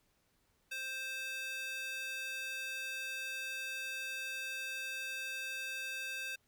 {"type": "tone with high-pass filter", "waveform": "square", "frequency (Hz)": 524, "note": "C5", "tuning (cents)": 2, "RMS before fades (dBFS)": -41, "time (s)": [0.71, 6.36], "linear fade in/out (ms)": 10, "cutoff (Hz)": 2100, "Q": 5.3, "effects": ["pink hiss -75 dBFS RMS until 6.47 s"]}